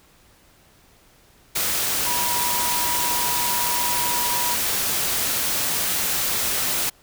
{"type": "tone in noise", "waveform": "sine", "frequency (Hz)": 967, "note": "B5", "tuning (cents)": -37, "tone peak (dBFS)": -26, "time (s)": [2.06, 4.55], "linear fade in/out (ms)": 10, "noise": "white", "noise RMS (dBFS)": -23, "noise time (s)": [1.55, 6.9], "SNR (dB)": -6, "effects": ["pink hiss -55 dBFS RMS until 7.02 s"]}